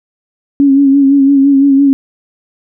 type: tone with vibrato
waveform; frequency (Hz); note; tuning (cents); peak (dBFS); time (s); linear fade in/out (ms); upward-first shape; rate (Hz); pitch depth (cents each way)
sine; 276.5; C#4; -4; -4; 0.6-1.93; 0; sine; 5.9; 41
effects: none